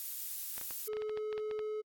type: noise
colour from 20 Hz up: violet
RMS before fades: -39 dBFS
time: 0-0.88 s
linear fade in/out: 0 ms
type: clicks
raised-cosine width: 0.3 ms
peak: -30 dBFS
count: 12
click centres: 0.58 / 0.613 / 0.708 / 0.933 / 0.969 / 1.021 / 1.095 / 1.174 / 1.328 / 1.379 / 1.512 / 1.592 s
type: tone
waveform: triangle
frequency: 428.4 Hz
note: A4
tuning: 46 cents flat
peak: -33 dBFS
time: 0.87-1.82 s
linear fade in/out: 20 ms
effects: AAC 64 kbps